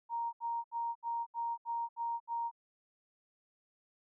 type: tone bursts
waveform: sine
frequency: 933 Hz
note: A#5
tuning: 1 cent sharp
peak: -33 dBFS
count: 8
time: 0.09-2.514 s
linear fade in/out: 50 ms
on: 240 ms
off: 72 ms
effects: none